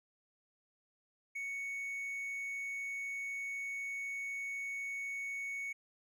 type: tone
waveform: triangle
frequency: 2222 Hz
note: C#7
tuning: 4 cents sharp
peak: -36 dBFS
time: 1.35-5.73 s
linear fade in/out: 10 ms
effects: none